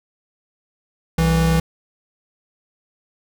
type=tone pair together; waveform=square; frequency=64.4 / 163.64 Hz; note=C2 / E3; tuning=-27 / -12 cents; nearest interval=octave + major third; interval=1615 cents; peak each=-21 / -16 dBFS; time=1.18-1.6 s; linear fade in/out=5 ms; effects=none